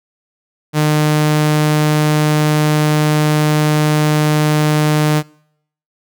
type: tone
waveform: sawtooth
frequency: 151.8 Hz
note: D#3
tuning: 42 cents flat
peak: -7 dBFS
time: 0.73-5.23 s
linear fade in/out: 50 ms
effects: noise-tail reverb RT60 0.7 s tail -25 dB re dry